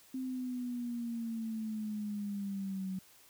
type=exponential sweep; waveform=sine; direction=down; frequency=261.6 to 186.9 Hz; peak=-35 dBFS; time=0.14-2.99 s; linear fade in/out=5 ms; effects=white hiss -61 dBFS RMS until 3.29 s